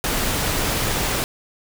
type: noise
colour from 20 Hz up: pink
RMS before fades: -22 dBFS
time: 0.04-1.24 s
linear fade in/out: 0 ms
effects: none